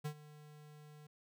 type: tone with ADSR envelope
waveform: square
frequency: 150 Hz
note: D3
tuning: 37 cents sharp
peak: -37 dBFS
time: 0.04-1.07 s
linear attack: 17 ms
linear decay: 78 ms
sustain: -18 dB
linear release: 6 ms
effects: none